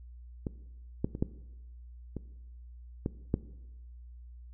clicks, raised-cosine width 3 ms, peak -20 / -15 / -24 / -14 / -23 / -17 / -13 dBFS, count 7, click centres 0.468 / 1.045 / 1.151 / 1.225 / 2.167 / 3.061 / 3.341 s, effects noise-tail reverb RT60 1.0 s tail -18 dB re dry + added 60 Hz sine -46 dBFS peak until 4.53 s

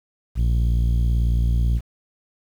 sawtooth tone with low-pass filter, 58.27 Hz, A#1, in tune, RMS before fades -19 dBFS, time 0.35-1.81 s, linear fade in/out 50 ms, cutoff 130 Hz, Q 0.79, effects 8-bit

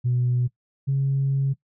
sine tone pair in turn, 123.47 / 136.8 Hz, B2 / C#3, 0 / -23 cents, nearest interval major second, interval 177 cents, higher second, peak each -18 dBFS, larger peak neither, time 0.04-0.48 / 0.87-1.54 s, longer second, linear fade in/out 20 ms, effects noise-tail reverb RT60 0.1 s tail -19 dB re dry + tanh soft clip ceiling -15 dBFS

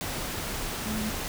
sine tone in noise, 215.4 Hz, A3, 37 cents flat, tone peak -30 dBFS, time 0.86-1.1 s, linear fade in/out 0 ms, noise pink, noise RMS -33 dBFS, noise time 0.01-1.28 s, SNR 0 dB, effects none

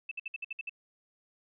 sine tone bursts, 2637 Hz, E7, in tune, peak -34 dBFS, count 8, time 0.09-0.695 s, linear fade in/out 5 ms, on 24 ms, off 59 ms, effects none

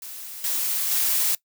blue noise with level steps, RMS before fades -37 / -25 / -22 dBFS, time 0.02-1.35 s, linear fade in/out 2 ms, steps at 0.44 / 0.91 s, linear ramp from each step 2 ms, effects noise-tail reverb RT60 0.1 s tail -21 dB re dry

